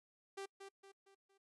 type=tone with echo; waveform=sawtooth; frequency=392 Hz; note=G4; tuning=in tune; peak=-40 dBFS; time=0.37-0.46 s; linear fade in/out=10 ms; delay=230 ms; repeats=4; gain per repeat=-7 dB; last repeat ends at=1.38 s; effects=noise-tail reverb RT60 0.1 s tail -26 dB re dry + resampled to 24000 Hz